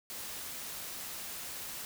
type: noise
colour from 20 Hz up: white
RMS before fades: -42 dBFS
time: 0.1-1.85 s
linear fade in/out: 0 ms
effects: none